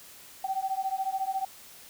sine beating tone pair, 763 / 777 Hz, G5 / G5, -47 / -16 cents, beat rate 14 Hz, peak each -31 dBFS, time 0.44-1.45 s, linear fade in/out 5 ms, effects white hiss -50 dBFS RMS until 1.89 s

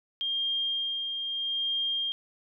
sine tone with tremolo, 3210 Hz, G7, 40 cents sharp, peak -26 dBFS, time 0.21-2.12 s, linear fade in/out 0 ms, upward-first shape sine, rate 0.79 Hz, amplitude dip 40%, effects none

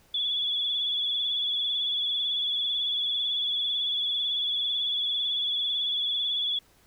sine tone with vibrato, 3409 Hz, G#7, 45 cents sharp, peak -25 dBFS, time 0.14-6.59 s, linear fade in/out 5 ms, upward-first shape sine, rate 18 Hz, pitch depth 39 cents each way, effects pink hiss -61 dBFS RMS until 6.86 s

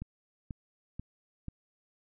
click train, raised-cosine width 5 ms, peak -26 dBFS, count 4, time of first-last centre 0.02-1.483 s, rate 2.05 Hz, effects none

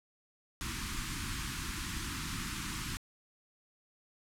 pink band-stop noise, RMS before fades -38 dBFS, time 0.61-2.97 s, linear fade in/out 0 ms, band 330 to 1000 Hz, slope 48 dB/octave, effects low-pass 11000 Hz 12 dB/octave

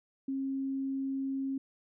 sine tone, 270 Hz, C#4, 45 cents flat, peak -31 dBFS, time 0.28-1.58 s, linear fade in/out 5 ms, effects none

